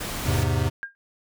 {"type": "noise", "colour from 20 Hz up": "pink", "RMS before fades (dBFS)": -31, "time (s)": [0, 0.44], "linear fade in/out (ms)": 10}
{"type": "chord", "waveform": "square", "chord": "E augmented", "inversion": "none", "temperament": "equal", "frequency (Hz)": [82.41, 103.83, 130.81], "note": ["E2", "G#2", "B#2"], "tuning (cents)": [0, 0, 0], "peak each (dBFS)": -26, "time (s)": [0.25, 0.7], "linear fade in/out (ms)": 20}
{"type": "tone with exponential decay", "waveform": "sine", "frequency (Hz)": 1609, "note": "G6", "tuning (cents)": 45, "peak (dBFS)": -25, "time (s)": [0.83, 0.95], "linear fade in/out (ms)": 0, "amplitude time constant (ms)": 25}
{"effects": []}